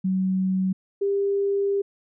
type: tone pair in turn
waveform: sine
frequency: 188.1 / 398.6 Hz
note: F#3 / G4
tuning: +29 / +29 cents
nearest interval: octave + minor second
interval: 1300 cents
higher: second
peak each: -20 dBFS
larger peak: neither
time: 0.04-0.73 / 1.01-1.82 s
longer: second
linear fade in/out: 10 ms
effects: none